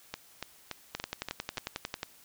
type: two click trains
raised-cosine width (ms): 0.2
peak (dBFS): -18 / -16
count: 6 / 13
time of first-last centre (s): 0.14-1.573 / 0.95-2.031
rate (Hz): 3.49 / 11.1
effects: white hiss -58 dBFS RMS until 2.24 s